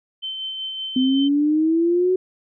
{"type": "tone with tremolo", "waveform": "sine", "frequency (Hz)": 3085, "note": "G7", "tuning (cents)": -28, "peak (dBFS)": -25, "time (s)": [0.22, 1.29], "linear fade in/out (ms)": 20, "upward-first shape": "sine", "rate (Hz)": 5.3, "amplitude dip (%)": 30}
{"type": "exponential sweep", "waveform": "sine", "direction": "up", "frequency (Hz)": [254.5, 374.3], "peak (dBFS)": -15, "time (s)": [0.96, 2.16], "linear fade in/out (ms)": 5}
{"effects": []}